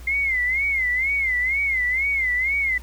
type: tone with vibrato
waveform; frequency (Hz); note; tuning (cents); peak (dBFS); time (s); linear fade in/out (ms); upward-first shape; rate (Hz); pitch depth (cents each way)
sine; 2100; C7; +6; -19; 0.07-2.78; 5; sine; 2.1; 120
effects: added 60 Hz sine -36 dBFS peak until 2.82 s + pink hiss -48 dBFS RMS until 2.82 s